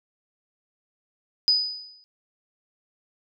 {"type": "tone with exponential decay", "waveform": "sine", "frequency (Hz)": 4978, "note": "D#8", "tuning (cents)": 0, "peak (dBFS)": -14, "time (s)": [1.48, 2.04], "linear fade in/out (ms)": 0, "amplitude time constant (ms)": 120, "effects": []}